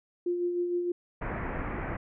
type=tone with tremolo; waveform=sine; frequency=351.5 Hz; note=F4; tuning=11 cents sharp; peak=-25 dBFS; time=0.26-0.92 s; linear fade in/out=5 ms; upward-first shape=sine; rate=6.5 Hz; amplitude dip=40%
type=low-pass noise; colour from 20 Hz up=pink; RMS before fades=-34 dBFS; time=1.21-1.97 s; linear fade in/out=10 ms; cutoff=2200 Hz; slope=48 dB/octave
effects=none